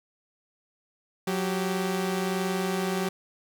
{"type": "tone pair together", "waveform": "sawtooth", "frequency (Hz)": [183.8, 389], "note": ["F#3", "G4"], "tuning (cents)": [-11, -13], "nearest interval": "octave + minor second", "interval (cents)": 1298, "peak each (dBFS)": [-24, -26], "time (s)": [1.27, 3.09], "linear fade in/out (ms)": 5, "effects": []}